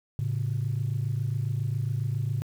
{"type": "tone pair together", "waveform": "sine", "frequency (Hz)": [110, 137.32], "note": ["A2", "C#3"], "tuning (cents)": [0, -16], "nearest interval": "major third", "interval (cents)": 384, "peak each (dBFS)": [-27, -28], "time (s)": [0.19, 2.42], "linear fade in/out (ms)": 0, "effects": ["tanh soft clip ceiling -20 dBFS", "9-bit"]}